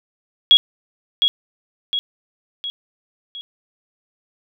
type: tone with echo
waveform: sine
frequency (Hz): 3322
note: G#7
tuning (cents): 0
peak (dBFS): -6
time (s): 0.51-0.57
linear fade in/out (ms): 0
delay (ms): 710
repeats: 4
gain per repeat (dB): -6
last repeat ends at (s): 3.41
effects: none